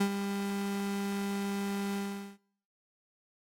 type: tone with ADSR envelope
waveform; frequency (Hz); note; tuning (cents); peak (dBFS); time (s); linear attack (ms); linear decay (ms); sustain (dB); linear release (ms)
35% pulse; 199.3; G3; +29; -22; 0-2.38; 9; 77; -8; 420
effects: noise-tail reverb RT60 0.8 s tail -25 dB re dry + AAC 64 kbps